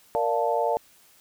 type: chord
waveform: sine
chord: Bb major seventh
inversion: none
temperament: equal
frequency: 466.2 / 587.3 / 698.5 / 880 Hz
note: Bb4 / D5 / F5 / A5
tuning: 0 / 0 / 0 / 0 cents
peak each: -27 dBFS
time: 0.15-0.77 s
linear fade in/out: 0 ms
effects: white hiss -57 dBFS RMS until 1.2 s